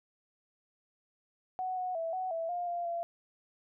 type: tone with pitch steps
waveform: sine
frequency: 743 / 734 / 658 / 745 / 659 / 706 / 695 / 683 Hz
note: F#5 / F#5 / E5 / F#5 / E5 / F5 / F5 / F5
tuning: +7 / -14 / -3 / +12 / -1 / +19 / -9 / -39 cents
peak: -32 dBFS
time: 1.59-3.03 s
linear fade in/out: 0 ms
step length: 180 ms
effects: none